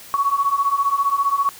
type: beating tone pair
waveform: sine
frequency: 1108.7 / 1123.7 Hz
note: C#6 / C#6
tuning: 0 / +23 cents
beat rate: 15 Hz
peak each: -21 / -18 dBFS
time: 0.14-1.49 s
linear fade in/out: 0 ms
effects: white hiss -41 dBFS RMS until 1.59 s